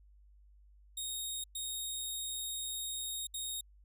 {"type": "tone bursts at uneven times", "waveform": "15% pulse", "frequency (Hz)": 3729, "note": "A#7", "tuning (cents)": 0, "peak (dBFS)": -30, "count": 3, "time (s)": [[0.97, 1.44], [1.55, 3.27], [3.34, 3.61]], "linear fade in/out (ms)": 5, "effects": ["added 50 Hz sine -58 dBFS peak until 3.84 s"]}